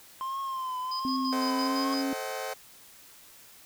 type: tone with vibrato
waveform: triangle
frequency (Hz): 1046.5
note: C6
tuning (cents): 0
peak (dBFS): -29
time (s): 0.21-1.94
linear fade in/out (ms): 0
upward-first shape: triangle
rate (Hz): 1.3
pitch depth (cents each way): 71
type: tone with tremolo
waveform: sine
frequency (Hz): 4978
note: D#8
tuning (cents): 0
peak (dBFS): -33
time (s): 0.91-2.04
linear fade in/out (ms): 10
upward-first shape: square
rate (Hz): 5.9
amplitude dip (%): 70
type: tone with pitch glide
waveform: sine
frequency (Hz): 261.6 to 273.3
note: C4 to C#4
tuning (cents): 0 to -24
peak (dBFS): -28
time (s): 1.05-2.13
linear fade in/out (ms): 0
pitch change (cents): +76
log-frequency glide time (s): 1.44-1.82
type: chord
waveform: sawtooth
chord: A diminished seventh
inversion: none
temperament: just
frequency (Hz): 440 / 528 / 633.6 / 760.3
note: A4 / C5 / Eb5 / Gb5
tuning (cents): 0 / +16 / +31 / +47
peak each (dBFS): -36 / -33 / -36 / -34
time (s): 1.32-2.54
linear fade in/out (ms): 10
effects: white hiss -53 dBFS RMS until 3.65 s